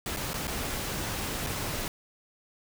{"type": "noise with dropouts", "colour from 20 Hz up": "pink", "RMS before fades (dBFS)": -33, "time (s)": [0.06, 1.88], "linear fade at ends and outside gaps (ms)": 1, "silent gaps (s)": [[0.164, 0.17], [0.333, 0.341], [0.471, 0.478], [1.465, 1.469]], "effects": []}